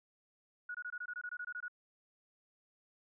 sine tone bursts, 1458 Hz, F#6, 26 cents flat, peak -39 dBFS, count 13, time 0.69-1.682 s, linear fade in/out 5 ms, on 56 ms, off 22 ms, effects none

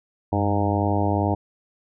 harmonic tone with a mistuned harmonic, 102.2 Hz, G#2, 27 cents flat, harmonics 1 / 2 / 3 / 4 / 5 / 6 / 7 / 8 / 9, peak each -23 / -28 / -26 / -31 / -32 / -30 / -29 / -29 / -31 dBFS, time 0.32-1.35 s, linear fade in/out 10 ms, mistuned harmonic 1, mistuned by -130 cents, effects none

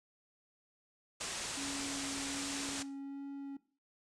white low-pass noise, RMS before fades -41 dBFS, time 1.2-2.83 s, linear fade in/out 10 ms, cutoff 9000 Hz, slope 48 dB/octave
triangle tone with vibrato, 277.2 Hz, C#4, in tune, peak -39 dBFS, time 1.57-3.57 s, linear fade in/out 5 ms, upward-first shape sine, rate 1.3 Hz, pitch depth 10 cents each way
effects noise-tail reverb RT60 0.4 s tail -17 dB re dry

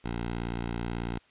10% pulse tone, 58.27 Hz, A#1, in tune, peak -23 dBFS, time 0.04-1.19 s, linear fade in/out 10 ms, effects white hiss -62 dBFS RMS until 1.3 s + resampled to 8000 Hz

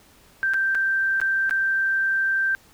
sine tone with dropouts, 1568 Hz, G6, in tune, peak -19 dBFS, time 0.43-2.55 s, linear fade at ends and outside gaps 0 ms, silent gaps 0.536-0.542 / 0.748-0.752 / 1.201-1.215 / 1.495-1.509 s, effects pink hiss -54 dBFS RMS until 2.73 s

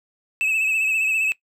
triangle tone with vibrato, 2600 Hz, E7, 24 cents flat, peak -17 dBFS, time 0.41-1.32 s, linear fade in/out 0 ms, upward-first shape sine, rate 15 Hz, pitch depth 46 cents each way, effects noise-tail reverb RT60 0.1 s tail -19 dB re dry

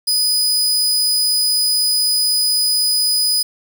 sawtooth tone, 4978 Hz, D#8, in tune, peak -11 dBFS, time 0.07-3.43 s, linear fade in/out 10 ms, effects 7-bit

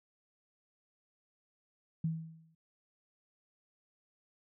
sine tone with exponential decay, 161.8 Hz, E3, 32 cents flat, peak -28 dBFS, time 2.04-2.55 s, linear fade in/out 5 ms, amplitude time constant 110 ms, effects none

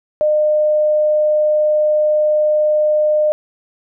sine tone, 607 Hz, D#5, 43 cents flat, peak -11 dBFS, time 0.21-3.32 s, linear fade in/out 0 ms, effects none

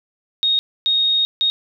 sine tone bursts at uneven times, 3729 Hz, A#7, in tune, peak -14 dBFS, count 3, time 0.43-0.59 / 0.86-1.25 / 1.41-1.5 s, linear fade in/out 0 ms, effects none

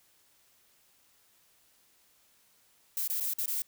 violet noise with dropouts, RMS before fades -32 dBFS, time 2.97-3.62 s, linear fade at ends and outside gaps 1 ms, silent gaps 3.076-3.099 / 3.199-3.207 / 3.336-3.385 / 3.458-3.479 s, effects white hiss -66 dBFS RMS until 3.67 s

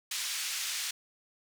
white band-pass noise, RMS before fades -35 dBFS, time 0.11-0.91 s, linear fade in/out 5 ms, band 2000 to 7000 Hz, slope 12 dB/octave, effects none

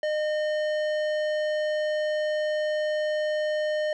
sine tone with tanh clipping, 610 Hz, D#5, 34 cents flat, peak -26 dBFS, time 0.03-3.93 s, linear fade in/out 2 ms, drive 14 dB, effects none

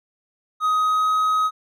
triangle tone with pitch glide, 1256 to 1264.7 Hz, D#6 to D#6, +16 to +28 cents, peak -15 dBFS, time 0.6-1.51 s, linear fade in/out 50 ms, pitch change +12 cents, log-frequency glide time 0.76-1.12 s, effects none

